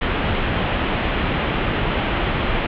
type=low-pass noise; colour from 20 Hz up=pink; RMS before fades=-21 dBFS; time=0.01-2.67 s; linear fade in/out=10 ms; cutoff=3300 Hz; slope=48 dB/octave; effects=none